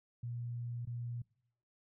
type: tone with dropouts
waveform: sine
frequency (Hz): 119.6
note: A#2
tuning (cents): +45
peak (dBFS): -38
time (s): 0.23-1.22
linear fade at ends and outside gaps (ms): 5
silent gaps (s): 0.853-0.871
effects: noise-tail reverb RT60 0.7 s tail -24 dB re dry